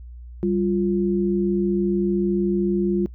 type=tone pair together; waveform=sine; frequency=195.69 / 349.2 Hz; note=G3 / F4; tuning=-3 / 0 cents; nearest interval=minor seventh; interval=1003 cents; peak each=-21 dBFS; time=0.43-3.06 s; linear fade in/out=0 ms; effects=noise-tail reverb RT60 0.1 s tail -22 dB re dry + added 60 Hz sine -36 dBFS peak until 3.14 s